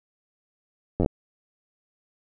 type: slowing click train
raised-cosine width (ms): 2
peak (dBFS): -10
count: 6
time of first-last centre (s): 1-1.061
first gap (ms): 10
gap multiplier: 1.1
effects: none